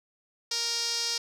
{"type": "tone with band-pass filter", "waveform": "sawtooth", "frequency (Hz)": 466.2, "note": "A#4", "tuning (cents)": 0, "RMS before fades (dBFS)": -30, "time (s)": [0.51, 1.18], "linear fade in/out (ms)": 5, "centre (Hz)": 5100, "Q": 4.2, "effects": []}